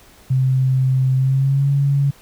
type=tone with pitch glide; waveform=sine; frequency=130.81 to 140.2 Hz; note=C3 to C#3; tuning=0 to +20 cents; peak=-13 dBFS; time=0.3-2.11 s; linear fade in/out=10 ms; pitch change=+120 cents; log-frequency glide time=1.16-1.69 s; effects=pink hiss -48 dBFS RMS until 2.21 s